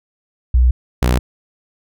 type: tone pair in turn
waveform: sine / sawtooth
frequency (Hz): 61.74 / 61.74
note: B1 / B1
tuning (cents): 0 / 0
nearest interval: unison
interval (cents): 0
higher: neither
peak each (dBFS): -8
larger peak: neither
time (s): 0.54-0.71 / 1.02-1.19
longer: neither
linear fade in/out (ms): 5
effects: none